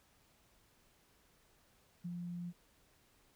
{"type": "tone with ADSR envelope", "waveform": "sine", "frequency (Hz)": 174.61, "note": "F3", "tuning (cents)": 0, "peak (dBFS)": -38, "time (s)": [2.04, 2.53], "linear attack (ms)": 14, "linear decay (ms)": 43, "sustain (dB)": -2, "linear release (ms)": 43, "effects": ["pink hiss -70 dBFS RMS until 3.35 s"]}